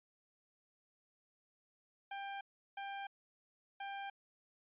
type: tone bursts at uneven times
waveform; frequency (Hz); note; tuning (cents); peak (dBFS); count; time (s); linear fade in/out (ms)
sawtooth; 793; G5; +20; -38; 3; 2.11-2.41 / 2.77-3.07 / 3.8-4.1; 5
effects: resampled to 8000 Hz